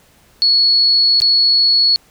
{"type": "tone with dropouts", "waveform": "sine", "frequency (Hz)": 4377, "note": "C#8", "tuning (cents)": -23, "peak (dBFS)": -9, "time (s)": [0.42, 1.96], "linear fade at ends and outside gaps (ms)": 0, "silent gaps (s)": [1.202, 1.219], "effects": ["pink hiss -51 dBFS RMS until 2.1 s"]}